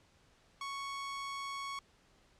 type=tone; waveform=sawtooth; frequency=1108.7 Hz; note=C#6; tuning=in tune; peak=-35 dBFS; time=0.61-1.79 s; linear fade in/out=2 ms; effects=pink hiss -67 dBFS RMS until 2.39 s + low-pass 7000 Hz 12 dB/octave